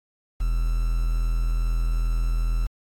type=tone with quantisation; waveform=triangle; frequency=41.2 Hz; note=E1; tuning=in tune; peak=-18 dBFS; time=0.4-2.67 s; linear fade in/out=10 ms; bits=7; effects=AAC 64 kbps